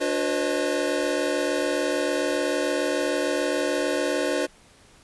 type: tone cluster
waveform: square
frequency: 291.8 / 360.3 / 494.2 / 541 / 618 Hz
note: D4 / F#4 / B4 / C#5 / D#5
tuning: -11 / -46 / +1 / -42 / -12 cents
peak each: -30 dBFS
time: 0-4.47 s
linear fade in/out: 20 ms
effects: pink hiss -54 dBFS RMS until 5.03 s + resampled to 24000 Hz